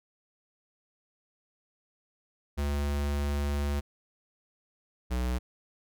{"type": "tone pair in turn", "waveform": "square", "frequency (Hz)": [71.9, 61.97], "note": ["D2", "B1"], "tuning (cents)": [-36, 7], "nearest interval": "minor third", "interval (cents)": 257, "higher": "first", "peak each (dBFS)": -28, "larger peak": "neither", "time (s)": [[2.57, 3.81], [5.1, 5.39]], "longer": "first", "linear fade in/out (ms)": 20, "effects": []}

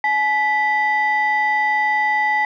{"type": "tone pair together", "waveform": "sine", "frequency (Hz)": [850.5, 1975.5], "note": ["G#5", "B6"], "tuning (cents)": [41, 0], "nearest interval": "octave + minor third", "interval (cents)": 1459, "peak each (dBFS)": -17, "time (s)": [0.04, 2.45], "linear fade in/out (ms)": 2, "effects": ["tanh soft clip ceiling -10 dBFS"]}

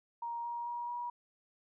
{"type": "tone with pitch steps", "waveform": "sine", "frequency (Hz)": [939, 946.6, 954.3, 962.1], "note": ["A#5", "A#5", "A#5", "B5"], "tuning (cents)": [12, 26, 40, -46], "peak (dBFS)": -36, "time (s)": [0.22, 1.1], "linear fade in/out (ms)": 5, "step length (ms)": 220, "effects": []}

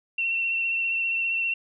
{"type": "tone with vibrato", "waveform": "sine", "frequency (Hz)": 2711, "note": "E7", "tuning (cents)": 48, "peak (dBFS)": -23, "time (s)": [0.18, 1.54], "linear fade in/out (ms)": 5, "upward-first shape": "sine", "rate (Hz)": 15, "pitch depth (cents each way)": 21, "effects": []}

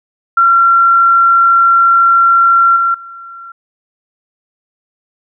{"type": "tone with level steps", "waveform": "sine", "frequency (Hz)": 1367, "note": "F6", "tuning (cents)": -37, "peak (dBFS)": [-5, -9, -28], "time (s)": [0.37, 3.52], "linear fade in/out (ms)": 5, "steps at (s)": [2.76, 2.94], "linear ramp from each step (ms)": 5, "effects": []}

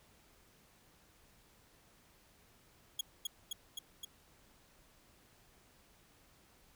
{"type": "tone with echo", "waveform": "sawtooth", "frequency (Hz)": 3322, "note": "G#7", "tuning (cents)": 0, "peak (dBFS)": -30, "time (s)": [2.99, 3.01], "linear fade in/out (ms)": 5, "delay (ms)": 260, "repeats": 4, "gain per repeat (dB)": -2, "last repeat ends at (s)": 4.05, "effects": ["pink hiss -66 dBFS RMS until 6.75 s"]}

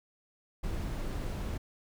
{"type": "noise", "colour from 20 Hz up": "brown", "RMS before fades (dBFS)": -35, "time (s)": [0.63, 1.58], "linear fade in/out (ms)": 10, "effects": []}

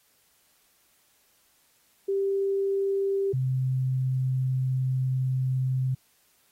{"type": "tone pair in turn", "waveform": "sine", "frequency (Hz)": [392.9, 129.98], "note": ["G4", "C3"], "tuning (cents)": [4, -11], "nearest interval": "octave + perfect fifth", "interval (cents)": 1915, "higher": "first", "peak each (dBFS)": -23, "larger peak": "neither", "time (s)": [[2.08, 3.33], [3.33, 5.95]], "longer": "second", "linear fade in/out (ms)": 10, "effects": ["white hiss -65 dBFS RMS until 6.51 s", "AAC 48 kbps"]}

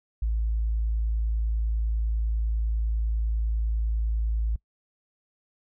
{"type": "tone", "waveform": "sine", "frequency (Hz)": 55, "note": "A1", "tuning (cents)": 0, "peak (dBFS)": -22, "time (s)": [0.22, 4.56], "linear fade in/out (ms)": 5, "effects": ["noise-tail reverb RT60 0.1 s tail -23 dB re dry", "tanh soft clip ceiling -18 dBFS"]}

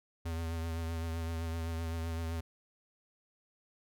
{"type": "tone with vibrato", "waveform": "square", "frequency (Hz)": 82.41, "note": "E2", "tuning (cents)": 0, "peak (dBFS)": -35, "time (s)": [0.25, 2.41], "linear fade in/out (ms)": 10, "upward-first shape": "triangle", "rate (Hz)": 7.8, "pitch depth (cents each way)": 34, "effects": []}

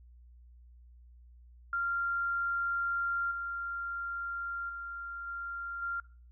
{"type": "tone with level steps", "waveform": "sine", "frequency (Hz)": 1388, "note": "F6", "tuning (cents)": -11, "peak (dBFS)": [-29, -34, -38, -36, -32], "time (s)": [1.73, 6], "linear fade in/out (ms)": 2, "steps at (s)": [3.31, 4.69, 5.27, 5.82], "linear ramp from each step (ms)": 5, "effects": ["noise-tail reverb RT60 0.4 s tail -23 dB re dry", "added 60 Hz sine -53 dBFS peak until 6.31 s"]}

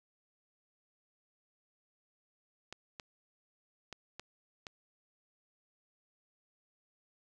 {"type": "clicks", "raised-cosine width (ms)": 0.2, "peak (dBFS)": -26, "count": 5, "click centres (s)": [2.726, 2.998, 3.927, 4.196, 4.668], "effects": []}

